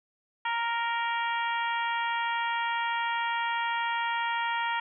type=harmonic tone; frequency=466.2 Hz; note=A#4; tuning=in tune; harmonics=2 / 3 / 4 / 5 / 6 / 7; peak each=-29 / -35 / -34 / -38 / -40 / -41 dBFS; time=0.45-4.8 s; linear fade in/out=5 ms; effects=none